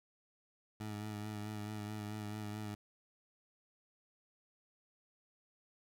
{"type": "tone with vibrato", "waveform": "20% pulse", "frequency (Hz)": 105.7, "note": "G#2", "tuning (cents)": 31, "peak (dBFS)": -36, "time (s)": [0.8, 2.75], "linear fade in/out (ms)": 5, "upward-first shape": "sine", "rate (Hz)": 4.6, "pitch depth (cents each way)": 30, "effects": []}